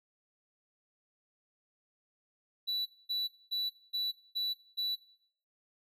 triangle tone bursts, 3951 Hz, B7, in tune, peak -29 dBFS, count 6, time 2.67-4.96 s, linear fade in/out 20 ms, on 190 ms, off 230 ms, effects noise-tail reverb RT60 0.6 s tail -17 dB re dry

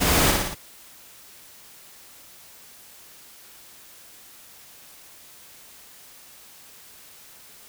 pink noise with echo, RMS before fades -21 dBFS, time 0-0.32 s, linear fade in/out 20 ms, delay 58 ms, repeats 4, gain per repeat -3 dB, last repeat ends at 0.552 s, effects white hiss -48 dBFS RMS until 7.68 s

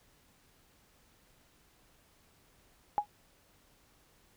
sine tone with exponential decay, 830.6 Hz, G#5, in tune, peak -21 dBFS, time 2.98-3.06 s, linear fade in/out 0 ms, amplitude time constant 17 ms, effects pink hiss -66 dBFS RMS until 4.36 s

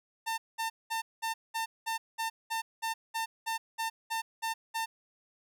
sawtooth tone bursts, 901 Hz, A5, 41 cents sharp, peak -27 dBFS, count 15, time 0.26-4.86 s, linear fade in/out 20 ms, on 120 ms, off 200 ms, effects none

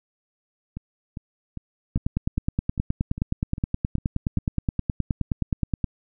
two click trains, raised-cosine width 5 ms, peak -20 / -10 dBFS, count 10 / 38, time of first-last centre 0.77-4.384 / 1.96-5.842 s, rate 2.49 / 9.53 Hz, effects none

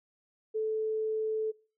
sine tone, 436.7 Hz, A4, 13 cents flat, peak -28 dBFS, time 0.54-1.52 s, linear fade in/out 20 ms, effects noise-tail reverb RT60 0.4 s tail -23 dB re dry

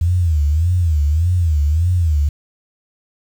sine tone with vibrato, 81 Hz, E2, 30 cents flat, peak -12 dBFS, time 0.01-2.29 s, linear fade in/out 5 ms, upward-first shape sine, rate 1.7 Hz, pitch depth 190 cents each way, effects 7-bit

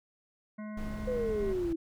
harmonic tone, 212.6 Hz, G#3, 41 cents sharp, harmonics 1 / 3 / 5 / 7 / 9 / 10, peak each -38 / -48 / -52 / -55 / -57 / -58 dBFS, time 0.58-1.53 s, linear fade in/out 10 ms
brown noise, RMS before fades -39 dBFS, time 0.77-1.73 s, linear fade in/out 5 ms
sine exponential sweep, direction down, 514 to 322.4 Hz, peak -29 dBFS, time 1.07-1.76 s, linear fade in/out 10 ms
effects none

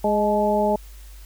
harmonic tone with a mistuned harmonic, 207.7 Hz, G#3, in tune, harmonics 1 / 2 / 3 / 4, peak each -24 / -24 / -21 / -23 dBFS, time 0.04-0.76 s, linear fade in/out 5 ms, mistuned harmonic 4, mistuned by +53 cents, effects added 50 Hz sine -39 dBFS peak until 1.25 s + white hiss -51 dBFS RMS until 1.25 s

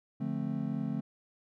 triangle chord, D minor seventh, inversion none, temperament just, 146.83 / 176.2 / 220.2 / 264.3 Hz, D3 / F3 / A3 / C4, 0 / +16 / +2 / +18 cents, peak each -35 / -37 / -33 / -36 dBFS, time 0.2-1.01 s, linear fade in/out 10 ms, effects none

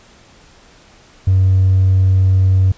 sine tone with hard clipping, 94.5 Hz, F#2, 37 cents sharp, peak -9 dBFS, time 1.27-2.72 s, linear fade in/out 5 ms, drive 1 dB, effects pink hiss -46 dBFS RMS until 2.77 s + resampled to 16000 Hz

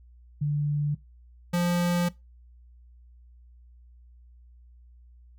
sine / square tone pair in turn, 146.8 / 174.85 Hz, D3 / F3, 0 / +2 cents, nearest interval minor third, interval 302 cents, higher second, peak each -23 dBFS, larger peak neither, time 0.41-0.95 / 1.53-2.09 s, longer second, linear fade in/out 10 ms, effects noise-tail reverb RT60 0.2 s tail -20 dB re dry + added 60 Hz sine -50 dBFS peak until 5.38 s

